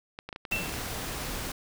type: clicks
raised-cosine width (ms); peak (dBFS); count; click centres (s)
0.3; -22; 11; 0.189 / 0.29 / 0.328 / 0.361 / 0.452 / 0.515 / 0.562 / 0.659 / 0.694 / 0.74 / 0.788
type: noise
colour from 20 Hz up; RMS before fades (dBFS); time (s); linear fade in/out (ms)
pink; -35; 0.51-1.52; 5
type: tone with exponential decay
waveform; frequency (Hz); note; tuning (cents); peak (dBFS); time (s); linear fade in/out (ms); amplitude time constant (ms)
sine; 2684; E7; +31; -24; 0.52-0.83; 2; 66
effects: none